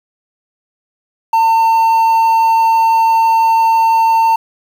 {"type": "tone with quantisation", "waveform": "triangle", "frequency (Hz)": 903, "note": "A5", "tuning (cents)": 45, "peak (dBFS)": -6, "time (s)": [1.33, 4.36], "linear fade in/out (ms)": 5, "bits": 6, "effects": []}